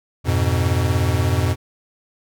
square chord, F diminished, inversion none, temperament equal with one note detuned, 87.31 / 103.83 / 124.76 Hz, F2 / Ab2 / Cb3, 0 / 0 / +18 cents, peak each -20 / -23 / -22 dBFS, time 0.24-1.56 s, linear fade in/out 50 ms, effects none

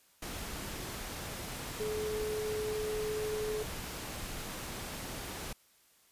sine tone in noise, 427.9 Hz, A4, 48 cents flat, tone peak -33 dBFS, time 1.8-3.63 s, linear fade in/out 5 ms, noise pink, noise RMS -41 dBFS, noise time 0.22-5.53 s, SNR +5 dB, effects white hiss -66 dBFS RMS until 6.11 s + resampled to 32000 Hz

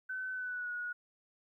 sine tone with pitch glide, 1519 to 1454.6 Hz, F#6 to F#6, +45 to -30 cents, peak -36 dBFS, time 0.09-0.93 s, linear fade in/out 10 ms, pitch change -75 cents, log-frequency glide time 0.32-0.72 s, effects 13-bit

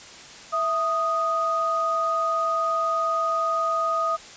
sine tone pair together, 660 / 1244 Hz, E5 / D#6, +2 / -1 cents, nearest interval major seventh, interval 1097 cents, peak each -27 / -22 dBFS, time 0.52-4.17 s, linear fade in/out 20 ms, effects white hiss -43 dBFS RMS until 4.36 s + resampled to 16000 Hz

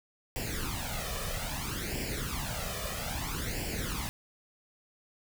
pink noise with flanger, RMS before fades -35 dBFS, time 0.36-4.09 s, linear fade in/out 0 ms, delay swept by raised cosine 0.39 to 1.69 ms, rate 0.61 Hz, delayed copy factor +0.75, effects none

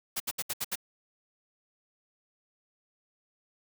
white noise bursts, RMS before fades -32 dBFS, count 6, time 0.16-0.757 s, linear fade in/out 10 ms, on 42 ms, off 69 ms, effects none

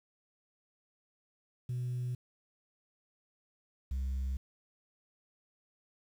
sine tone pair in turn, 124.1 / 65.74 Hz, B2 / C2, +9 / +9 cents, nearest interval major seventh, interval 1100 cents, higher first, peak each -31 / -29 dBFS, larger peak second, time 1.69-2.15 / 3.91-4.37 s, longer neither, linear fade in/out 5 ms, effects tanh soft clip ceiling -31 dBFS + 10-bit

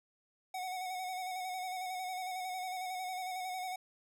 square tone with vibrato, 740 Hz, F#5, in tune, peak -38 dBFS, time 0.54-3.76 s, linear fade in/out 5 ms, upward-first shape square, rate 11 Hz, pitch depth 29 cents each way, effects none

